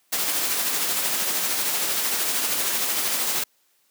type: noise with tremolo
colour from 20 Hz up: white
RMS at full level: -23 dBFS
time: 0.12-3.44 s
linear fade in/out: 10 ms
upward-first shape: sine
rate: 13 Hz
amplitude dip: 30%
effects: white hiss -65 dBFS RMS until 3.9 s + high-pass 200 Hz 12 dB/octave